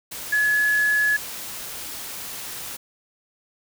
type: tone in noise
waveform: sine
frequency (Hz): 1699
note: G#6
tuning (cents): +39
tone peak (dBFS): -17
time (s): 0.32-1.17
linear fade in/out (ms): 10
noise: white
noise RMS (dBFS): -34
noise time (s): 0.11-2.77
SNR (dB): +14
effects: none